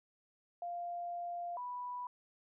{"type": "tone pair in turn", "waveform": "sine", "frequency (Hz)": [697, 985.3], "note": ["F5", "B5"], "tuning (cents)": [-4, -4], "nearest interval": "tritone", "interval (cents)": 600, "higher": "second", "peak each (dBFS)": [-38, -39], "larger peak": "first", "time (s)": [[0.62, 1.57], [1.57, 2.07]], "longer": "first", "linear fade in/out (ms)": 2, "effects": []}